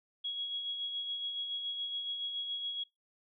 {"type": "tone with tremolo", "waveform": "sine", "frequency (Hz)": 3322, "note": "G#7", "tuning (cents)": 0, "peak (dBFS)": -33, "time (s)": [0.24, 2.84], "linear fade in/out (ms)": 10, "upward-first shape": "sine", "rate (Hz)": 7.1, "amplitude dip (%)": 40, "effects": ["noise-tail reverb RT60 0.2 s tail -24 dB re dry"]}